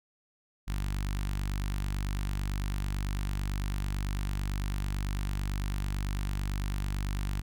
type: tone with notch filter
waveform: sawtooth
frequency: 49 Hz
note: G1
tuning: in tune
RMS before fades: -32 dBFS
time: 0.67-7.42 s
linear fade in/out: 20 ms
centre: 490 Hz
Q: 0.53
effects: none